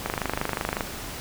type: click train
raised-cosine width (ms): 0.5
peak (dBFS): -10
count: 20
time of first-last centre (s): 0.06-0.808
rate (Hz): 25.4
effects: pink hiss -36 dBFS RMS until 1.2 s